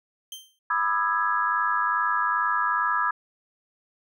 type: tone with exponential decay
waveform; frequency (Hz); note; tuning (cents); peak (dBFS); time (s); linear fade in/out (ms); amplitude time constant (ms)
sawtooth; 3136; G7; 0; -30; 0.32-0.59; 2; 57
type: chord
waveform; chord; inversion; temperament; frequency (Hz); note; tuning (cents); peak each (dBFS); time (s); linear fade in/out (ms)
sine; E major seventh; second; equal with one note detuned; 987.8 / 1216.1 / 1318.5 / 1661.2; B5 / D#6 / E6 / G#6; 0 / -40 / 0 / 0; -27; 0.7-3.11; 5
effects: none